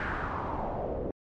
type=noise with low-pass filter sweep; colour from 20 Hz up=pink; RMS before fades=-33 dBFS; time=0-1.11 s; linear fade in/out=2 ms; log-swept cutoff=1700 to 480 Hz; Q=3.3; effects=MP3 48 kbps